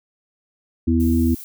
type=harmonic tone; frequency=82.41 Hz; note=E2; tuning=in tune; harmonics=1 / 3 / 4; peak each=-19 / -17 / -22 dBFS; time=0.87-1.35 s; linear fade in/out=10 ms
type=noise; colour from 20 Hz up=violet; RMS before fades=-37 dBFS; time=1-1.44 s; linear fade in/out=0 ms
effects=none